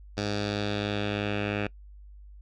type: tone with low-pass filter sweep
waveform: 10% pulse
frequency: 103 Hz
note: G#2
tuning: 14 cents flat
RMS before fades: -30 dBFS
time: 0.17-1.67 s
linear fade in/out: 5 ms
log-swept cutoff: 5000 to 2500 Hz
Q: 2.7
effects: noise-tail reverb RT60 0.1 s tail -23 dB re dry + added 50 Hz sine -45 dBFS peak until 2.41 s